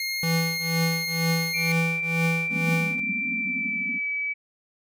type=tone; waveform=25% pulse; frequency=2137 Hz; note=C7; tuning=36 cents sharp; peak=-23 dBFS; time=0-1.72 s; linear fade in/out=2 ms
type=tone with tremolo; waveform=square; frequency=165.2 Hz; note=E3; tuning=4 cents sharp; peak=-21 dBFS; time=0.23-3 s; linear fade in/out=2 ms; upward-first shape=triangle; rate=2.1 Hz; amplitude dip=95%
type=tone with pitch glide; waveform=sine; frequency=2349 to 2290 Hz; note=D7 to D7; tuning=0 to -44 cents; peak=-25 dBFS; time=1.53-4.34 s; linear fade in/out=20 ms; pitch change=-44 cents; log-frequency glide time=3.32-4.08 s
type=band-pass noise; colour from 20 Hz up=white; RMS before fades=-35 dBFS; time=2.48-4 s; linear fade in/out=50 ms; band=180 to 270 Hz; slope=96 dB/octave
effects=none